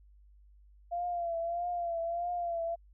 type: tone with vibrato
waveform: sine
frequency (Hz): 687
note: F5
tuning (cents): -29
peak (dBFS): -31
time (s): 0.91-2.76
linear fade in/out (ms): 20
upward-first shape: triangle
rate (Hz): 1.6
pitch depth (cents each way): 59
effects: added 50 Hz sine -56 dBFS peak until 2.93 s